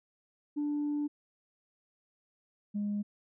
sine tone pair in turn, 293.7 / 205.9 Hz, D4 / G#3, 0 / -15 cents, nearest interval tritone, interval 615 cents, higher first, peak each -28 / -29 dBFS, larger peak first, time 0.56-1.08 / 2.74-3.03 s, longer first, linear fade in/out 20 ms, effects tanh soft clip ceiling -27 dBFS

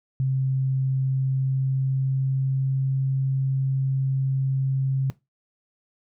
sine tone with pitch glide, 132.7 to 134.01 Hz, C3 to C3, +25 to +42 cents, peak -20 dBFS, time 0.2-5.1 s, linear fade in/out 0 ms, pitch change +17 cents, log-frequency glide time 0.99-2.99 s, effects noise-tail reverb RT60 0.2 s tail -18 dB re dry

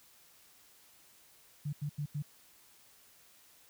sine tone bursts, 146.5 Hz, D3, 4 cents flat, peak -33 dBFS, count 4, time 1.65-2.225 s, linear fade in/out 10 ms, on 80 ms, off 85 ms, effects white hiss -62 dBFS RMS until 3.69 s

